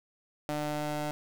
25% pulse ring-modulated tone, 149.4 Hz, D3, 30 cents sharp, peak -24 dBFS, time 0.49-1.11 s, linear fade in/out 0 ms, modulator 448 Hz, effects none

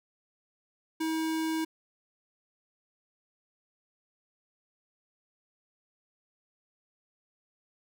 square tone, 320 Hz, D#4, 49 cents sharp, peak -29 dBFS, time 1-1.65 s, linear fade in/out 10 ms, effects none

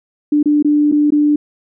sine tone with dropouts, 295.9 Hz, D4, 13 cents sharp, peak -9 dBFS, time 0.32-1.36 s, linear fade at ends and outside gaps 5 ms, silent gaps 0.429-0.457 / 0.626-0.646 / 0.916-0.922 / 1.105-1.121 s, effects none

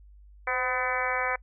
harmonic tone with a mistuned harmonic, 252.3 Hz, B3, 37 cents sharp, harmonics 2 / 3 / 4 / 5 / 6 / 7 / 8 / 9, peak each -34 / -34 / -34 / -34 / -34 / -34 / -34 / -34 dBFS, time 0.47-1.36 s, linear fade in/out 5 ms, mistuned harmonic 2, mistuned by +36 cents, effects noise-tail reverb RT60 0.1 s tail -24 dB re dry + added 50 Hz sine -49 dBFS peak until 1.42 s

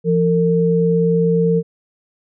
sine tone pair together, 170.3 / 454.6 Hz, F3 / A#4, -43 / -43 cents, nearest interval octave + perfect fourth, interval 1700 cents, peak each -15 dBFS, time 0.04-1.63 s, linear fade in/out 50 ms, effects none

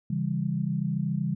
sine chord, C# diminished, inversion none, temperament just, 138.59 / 166.31 / 199.57 Hz, C#3 / E3 / G3, 0 / +16 / +31 cents, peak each -30 / -29 / -30 dBFS, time 0.1-1.35 s, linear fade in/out 5 ms, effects none

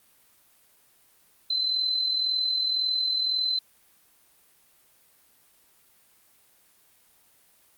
sine tone with amplitude modulation, 4058 Hz, B7, 46 cents sharp, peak -21 dBFS, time 1.5-3.59 s, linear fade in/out 5 ms, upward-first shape sine, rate 41.9 Hz, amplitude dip 45%, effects white hiss -61 dBFS RMS until 7.77 s + Opus 32 kbps

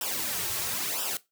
white noise with flanger, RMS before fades -31 dBFS, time 0.01-1.17 s, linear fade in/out 2 ms, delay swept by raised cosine 0.46 to 4.16 ms, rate 0.99 Hz, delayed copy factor -0.85, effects noise-tail reverb RT60 0.2 s tail -18 dB re dry

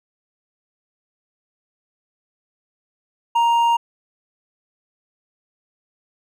triangle tone with hard clipping, 935 Hz, A#5, 5 cents sharp, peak -15 dBFS, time 3.35-3.77 s, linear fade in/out 10 ms, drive 8 dB, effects none

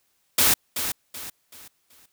white noise with echo, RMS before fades -18 dBFS, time 0.38-0.54 s, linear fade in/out 5 ms, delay 380 ms, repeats 4, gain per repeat -9 dB, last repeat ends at 2.06 s, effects white hiss -69 dBFS RMS until 2.12 s

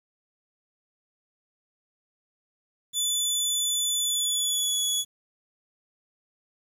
20% pulse tone with pitch glide, 3481 to 3392 Hz, A7 to G#7, -19 to +36 cents, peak -18 dBFS, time 2.93-5.05 s, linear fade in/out 50 ms, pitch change -45 cents, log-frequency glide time 3.98-4.84 s, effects 9-bit

